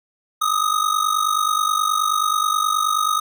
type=ring-modulated tone; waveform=square; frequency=1248 Hz; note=D#6; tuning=5 cents sharp; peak=-15 dBFS; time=0.41-3.2 s; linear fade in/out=10 ms; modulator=24.7 Hz; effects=none